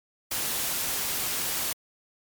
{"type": "noise", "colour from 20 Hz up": "white", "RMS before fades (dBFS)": -29, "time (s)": [0.31, 1.73], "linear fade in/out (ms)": 5, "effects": ["MP3 96 kbps"]}